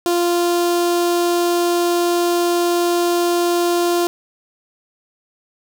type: tone with notch filter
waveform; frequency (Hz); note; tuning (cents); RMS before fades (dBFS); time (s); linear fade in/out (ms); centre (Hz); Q
sawtooth; 347.7; F4; -8; -17; 0.06-4.07; 0; 2000; 1.3
effects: none